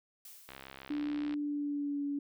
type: noise with exponential decay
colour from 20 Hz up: blue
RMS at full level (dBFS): -49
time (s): 0.25-1.17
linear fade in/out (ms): 2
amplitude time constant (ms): 200
type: click train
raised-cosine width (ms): 0.3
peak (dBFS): -30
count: 58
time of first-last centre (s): 0.49-1.339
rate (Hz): 67.1
type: tone with pitch glide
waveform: sine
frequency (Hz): 293.7 to 285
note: D4 to C#4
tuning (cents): 0 to +48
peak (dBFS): -32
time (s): 0.9-2.19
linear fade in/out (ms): 5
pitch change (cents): -52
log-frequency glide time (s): 1.33-2.04
effects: none